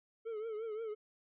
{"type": "tone with vibrato", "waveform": "triangle", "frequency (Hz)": 440, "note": "A4", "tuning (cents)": 0, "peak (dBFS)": -36, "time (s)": [0.25, 0.95], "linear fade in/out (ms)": 20, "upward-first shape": "triangle", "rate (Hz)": 5.7, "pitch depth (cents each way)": 99, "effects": ["resampled to 8000 Hz"]}